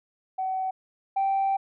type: tone pair in turn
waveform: sine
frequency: 756 / 780.4 Hz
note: F#5 / G5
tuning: +37 / -8 cents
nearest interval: minor second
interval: 55 cents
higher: second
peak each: -25 / -20 dBFS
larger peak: second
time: 0.38-0.71 / 1.16-1.57 s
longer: second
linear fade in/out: 10 ms
effects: tanh soft clip ceiling -19 dBFS